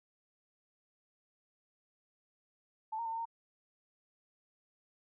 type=tone with pitch steps; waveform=sine; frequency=878 / 927 / 901 / 909 / 920 Hz; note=A5 / A#5 / A5 / A#5 / A#5; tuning=-4 / -10 / +41 / -44 / -23 cents; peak=-35 dBFS; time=2.92-3.255 s; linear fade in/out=10 ms; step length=67 ms; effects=none